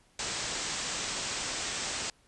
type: low-pass noise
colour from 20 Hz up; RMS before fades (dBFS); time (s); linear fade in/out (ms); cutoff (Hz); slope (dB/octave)
white; -35; 0.19-2.1; 2; 8300; 96
effects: pink hiss -65 dBFS RMS until 2.27 s + resampled to 24000 Hz